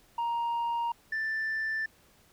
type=tone pair in turn; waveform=sine; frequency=937 / 1768.8 Hz; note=A#5 / A6; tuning=+9 / +9 cents; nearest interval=major seventh; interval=1100 cents; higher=second; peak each=-25 / -27 dBFS; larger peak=first; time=0.18-0.92 / 1.12-1.86 s; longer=neither; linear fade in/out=5 ms; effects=tanh soft clip ceiling -27 dBFS + pink hiss -62 dBFS RMS until 2.32 s